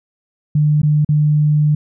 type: tone with dropouts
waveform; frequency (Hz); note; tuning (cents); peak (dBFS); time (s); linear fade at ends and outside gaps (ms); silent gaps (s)
sine; 150; D3; +37; -10; 0.55-1.75; 5; 0.818-0.831 / 1.048-1.089
effects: none